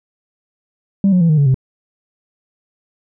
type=tone with pitch steps; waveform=sine; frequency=196.5 / 181.24 / 167.16 / 154.17 / 142.19 / 131.15 Hz; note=G3 / F#3 / E3 / D#3 / C#3 / C3; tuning=+4 / -36 / +24 / -16 / +44 / +4 cents; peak=-7 dBFS; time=1.04-1.544 s; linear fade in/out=2 ms; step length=84 ms; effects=tanh soft clip ceiling -7 dBFS